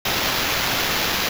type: noise with sample-and-hold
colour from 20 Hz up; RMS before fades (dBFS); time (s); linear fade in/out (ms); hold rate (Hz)
violet; -22; 0.05-1.29; 5; 8820
effects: none